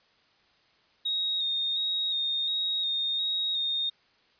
sine tone with vibrato, 3729 Hz, A#7, in tune, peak -26 dBFS, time 1.05-3.9 s, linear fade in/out 10 ms, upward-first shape square, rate 1.4 Hz, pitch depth 23 cents each way, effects white hiss -64 dBFS RMS until 4.39 s + resampled to 11025 Hz

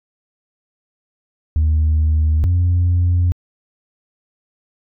sine tone pair in turn, 77.78 / 88.11 Hz, D#2 / F2, 0 / +16 cents, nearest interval major second, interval 216 cents, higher second, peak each -10 dBFS, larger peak neither, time 1.56-2.44 / 2.44-3.32 s, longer neither, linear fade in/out 0 ms, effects tanh soft clip ceiling -10 dBFS

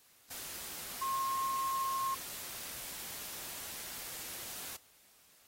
sine tone in noise, 1072 Hz, C6, 42 cents sharp, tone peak -32 dBFS, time 1.01-2.15 s, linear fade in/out 10 ms, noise white, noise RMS -44 dBFS, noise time 0.3-4.77 s, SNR +9 dB, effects white hiss -64 dBFS RMS until 5.47 s + AAC 48 kbps

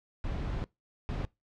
brown noise bursts at uneven times, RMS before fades -34 dBFS, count 2, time 0.24-0.64 / 1.09-1.25 s, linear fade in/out 0 ms, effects noise-tail reverb RT60 0.2 s tail -22 dB re dry + low-pass 4000 Hz 12 dB/octave

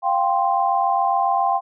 sine chord, F suspended second, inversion none, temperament just, 698.5 / 785.8 / 1047.7 Hz, F5 / G5 / C6, 0 / +4 / +2 cents, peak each -22 / -19 / -22 dBFS, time 0.02-1.61 s, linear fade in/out 50 ms, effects none

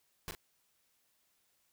pink noise with echo, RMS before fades -41 dBFS, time 0.28-0.31 s, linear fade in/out 0 ms, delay 40 ms, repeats 1, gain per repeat -7 dB, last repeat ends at 0.35 s, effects white hiss -75 dBFS RMS until 1.72 s

